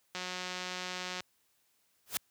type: click train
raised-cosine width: 0.2 ms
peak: -21 dBFS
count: 193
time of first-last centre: 0.15-1.205 s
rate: 182 Hz
type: noise with exponential growth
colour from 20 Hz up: white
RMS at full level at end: -28 dBFS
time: 2.06-2.17 s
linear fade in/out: 0 ms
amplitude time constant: 23 ms
effects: white hiss -73 dBFS RMS until 2.3 s + high-pass 60 Hz 12 dB/octave